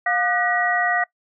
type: tone cluster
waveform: sine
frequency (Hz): 710 / 1210 / 1492 / 1914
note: F5 / D#6 / F#6 / A#6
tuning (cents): +28 / -49 / +14 / +45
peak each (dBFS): -22 / -28 / -27 / -21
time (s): 0.06-1.04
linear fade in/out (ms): 5
effects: noise-tail reverb RT60 0.1 s tail -22 dB re dry